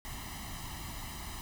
pink noise with comb filter, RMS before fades -42 dBFS, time 0.05-1.41 s, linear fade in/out 0 ms, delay 1 ms, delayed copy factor +0.8, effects none

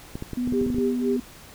clicks, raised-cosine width 3 ms, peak -18 dBFS, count 10, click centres 0.155 / 0.224 / 0.333 / 0.475 / 0.524 / 0.615 / 0.665 / 0.702 / 0.746 / 0.784 s
sine tone with vibrato, 246.9 Hz, B3, in tune, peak -23 dBFS, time 0.37-1.2 s, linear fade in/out 5 ms, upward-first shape square, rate 19 Hz, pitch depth 10 cents each way
sine tone with tremolo, 397.8 Hz, G4, 25 cents sharp, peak -21 dBFS, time 0.53-1.17 s, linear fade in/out 5 ms, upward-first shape sine, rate 3.9 Hz, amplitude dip 95%
effects pink hiss -46 dBFS RMS until 1.54 s

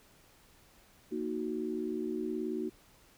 sine chord, D# minor, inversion second, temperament equal, 233.1 / 311.1 / 370 Hz, A#3 / D#4 / F#4, 0 / 0 / 0 cents, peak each -38 / -37 / -36 dBFS, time 1.11-2.7 s, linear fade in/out 20 ms, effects pink hiss -62 dBFS RMS until 3.17 s

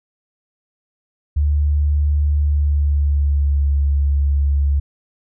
sine tone with pitch glide, 73.42 to 70.67 Hz, D2 to C#2, 0 to +34 cents, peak -13 dBFS, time 1.36-4.8 s, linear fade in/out 10 ms, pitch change -66 cents, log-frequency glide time 2.4-3.68 s, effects none

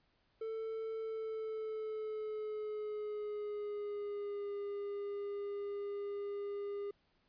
triangle tone with pitch glide, 444.6 to 405.4 Hz, A4 to G#4, +18 to -42 cents, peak -36 dBFS, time 0.41-6.91 s, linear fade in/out 5 ms, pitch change -160 cents, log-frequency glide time 0.99-4.53 s, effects pink hiss -75 dBFS RMS until 7.28 s + resampled to 11025 Hz

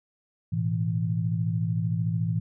sine chord, A suspended second, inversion none, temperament equal, 110 / 123.47 / 164.81 Hz, A2 / B2 / E3, 0 / 0 / 0 cents, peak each -27 / -32 / -27 dBFS, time 0.52-2.4 s, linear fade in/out 10 ms, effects none

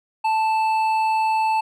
sine tone with hard clipping, 880 Hz, A5, in tune, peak -19 dBFS, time 0.24-1.61 s, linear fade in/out 10 ms, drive 7 dB, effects none

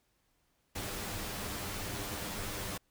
pink noise with comb filter, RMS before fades -39 dBFS, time 0.75-2.78 s, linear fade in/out 10 ms, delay 10 ms, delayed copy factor +0.55, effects pink hiss -75 dBFS RMS until 2.9 s

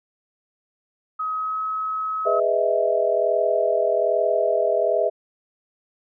sine tone with pitch glide, 1268 to 1281.3 Hz, D#6 to E6, +32 to -50 cents, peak -23 dBFS, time 1.19-2.4 s, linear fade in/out 10 ms, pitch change +18 cents, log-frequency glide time 1.33-1.61 s
sine chord, E major seventh, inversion first, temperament just, 412 / 494.4 / 618.1 / 659.3 Hz, G#4 / B4 / D#5 / E5, -14 / +2 / -12 / 0 cents, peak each -25 / -25 / -23 / -21 dBFS, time 2.25-5.1 s, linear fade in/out 20 ms
effects none

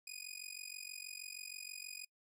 15% pulse tone with amplitude modulation, 2477 Hz, D#7, 8 cents flat, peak -35 dBFS, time 0.07-2.05 s, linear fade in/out 5 ms, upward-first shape sine, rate 46.3 Hz, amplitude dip 95%, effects noise-tail reverb RT60 0.1 s tail -26 dB re dry

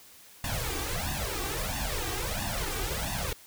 pink noise with flanger, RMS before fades -32 dBFS, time 0.44-3.33 s, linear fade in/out 2 ms, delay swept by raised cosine 1.1 to 2.6 ms, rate 1.5 Hz, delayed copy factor +0.9, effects white hiss -53 dBFS RMS until 3.46 s

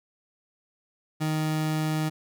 30% pulse tone, 155.56 Hz, D#3, in tune, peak -22 dBFS, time 1.2-2.1 s, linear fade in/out 20 ms, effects none

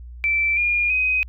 sine tone with pitch steps, 2332 / 2421 / 2514 Hz, D7 / D#7 / D#7, -13 / -48 / +17 cents, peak -17 dBFS, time 0.24-1.23 s, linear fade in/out 0 ms, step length 330 ms, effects added 60 Hz sine -35 dBFS peak until 1.28 s

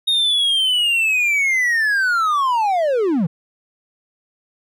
triangle linear sweep, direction down, 3729 to 145.7 Hz, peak -13 dBFS, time 0.07-3.27 s, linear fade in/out 10 ms, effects none

